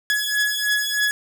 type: beating tone pair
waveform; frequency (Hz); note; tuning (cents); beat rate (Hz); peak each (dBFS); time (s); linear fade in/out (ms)
sawtooth; 1686 / 1689.2; G#6 / G#6; +26 / +29; 3.2; -19; 0.1-1.11; 0
effects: none